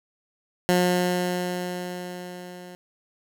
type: tone with level ramp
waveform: 15% pulse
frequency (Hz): 179.3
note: F3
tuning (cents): +46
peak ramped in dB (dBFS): -11 to -34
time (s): 0.69-2.75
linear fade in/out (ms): 0
effects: none